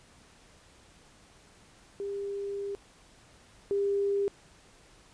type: tone pair in turn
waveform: sine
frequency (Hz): 400.2 / 400.2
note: G4 / G4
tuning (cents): +36 / +36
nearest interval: unison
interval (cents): 0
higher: neither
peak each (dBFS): -32 / -25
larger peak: second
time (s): 2-2.75 / 3.71-4.28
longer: first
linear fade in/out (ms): 0
effects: pink hiss -58 dBFS RMS until 5.13 s + resampled to 22050 Hz